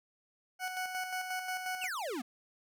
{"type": "tone with tremolo", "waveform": "20% pulse", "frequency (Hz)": 740, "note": "F#5", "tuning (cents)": 0, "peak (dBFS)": -29, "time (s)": [0.59, 1.89], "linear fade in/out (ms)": 50, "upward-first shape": "square", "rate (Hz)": 5.6, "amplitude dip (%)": 45}
{"type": "exponential sweep", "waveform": "square", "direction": "down", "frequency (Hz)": [3043, 224.2], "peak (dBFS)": -36, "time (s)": [1.81, 2.22], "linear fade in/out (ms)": 10}
{"effects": []}